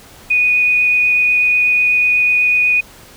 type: tone with vibrato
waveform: sine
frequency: 2475 Hz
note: D#7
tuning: 10 cents flat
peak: -10 dBFS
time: 0.3-2.81 s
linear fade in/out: 10 ms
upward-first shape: triangle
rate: 8.1 Hz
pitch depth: 9 cents each way
effects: pink hiss -41 dBFS RMS until 3.16 s